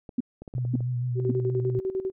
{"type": "clicks", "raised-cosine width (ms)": 2, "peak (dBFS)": -27, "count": 8, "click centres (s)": [0.092, 0.42, 0.478, 0.539, 0.582, 0.651, 0.753, 0.806]}
{"type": "tone bursts", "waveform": "sine", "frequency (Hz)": 247.2, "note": "B3", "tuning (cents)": 2, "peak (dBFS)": -21, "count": 3, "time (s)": [0.18, 1.315], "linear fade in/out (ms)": 5, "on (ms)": 25, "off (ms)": 530}
{"type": "tone with vibrato", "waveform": "sine", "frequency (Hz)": 123.4, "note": "B2", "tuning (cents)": -1, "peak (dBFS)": -25, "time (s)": [0.55, 1.79], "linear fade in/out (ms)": 0, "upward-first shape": "sine", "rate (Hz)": 6.4, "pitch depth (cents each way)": 35}
{"type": "tone with tremolo", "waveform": "sine", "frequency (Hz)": 380, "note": "F#4", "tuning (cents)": 46, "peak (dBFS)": -24, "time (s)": [1.15, 2.12], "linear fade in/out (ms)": 50, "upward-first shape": "square", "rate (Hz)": 10, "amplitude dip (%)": 70}
{"effects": []}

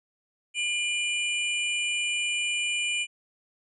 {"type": "tone pair together", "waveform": "square", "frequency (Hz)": [2408, 2960], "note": ["D7", "F#7"], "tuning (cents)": [43, 0], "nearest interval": "major third", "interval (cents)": 357, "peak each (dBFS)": [-28, -31], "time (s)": [0.54, 3.07], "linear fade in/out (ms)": 50, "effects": ["resampled to 24000 Hz"]}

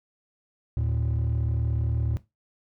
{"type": "tone pair together", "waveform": "triangle", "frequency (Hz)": [77.08, 114], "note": ["D#2", "A#2"], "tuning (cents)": [-16, -38], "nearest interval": "perfect fifth", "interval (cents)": 678, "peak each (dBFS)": -23, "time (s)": [0.77, 2.17], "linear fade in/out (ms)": 0, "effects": ["noise-tail reverb RT60 0.2 s tail -17 dB re dry", "tanh soft clip ceiling -18 dBFS"]}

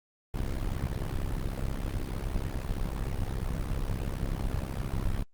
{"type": "noise with amplitude modulation", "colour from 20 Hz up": "brown", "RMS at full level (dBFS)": -27, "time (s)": [0.34, 5.23], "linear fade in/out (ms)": 5, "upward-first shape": "sine", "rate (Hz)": 66.4, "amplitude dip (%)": 85, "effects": ["Opus 24 kbps"]}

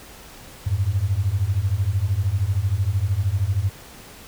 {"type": "beating tone pair", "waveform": "sine", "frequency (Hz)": [90.5, 103.5], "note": ["F#2", "G#2"], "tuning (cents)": [-38, -5], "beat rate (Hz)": 13, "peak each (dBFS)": [-22, -21], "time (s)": [0.66, 3.7], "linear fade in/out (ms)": 10, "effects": ["pink hiss -43 dBFS RMS until 4.27 s"]}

